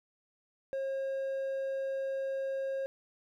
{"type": "tone with hard clipping", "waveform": "sine", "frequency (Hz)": 539, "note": "C#5", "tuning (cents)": -49, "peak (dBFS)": -33, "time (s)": [0.73, 2.86], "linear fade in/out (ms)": 0, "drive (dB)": 3, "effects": []}